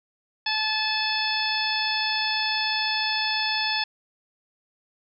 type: harmonic tone with a mistuned harmonic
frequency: 867 Hz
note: A5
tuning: 26 cents flat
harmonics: 1 / 2 / 3 / 4 / 5 / 6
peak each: -30 / -30 / -30 / -30 / -30 / -30 dBFS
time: 0.46-3.84 s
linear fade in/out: 5 ms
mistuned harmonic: 5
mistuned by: +17 cents
effects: none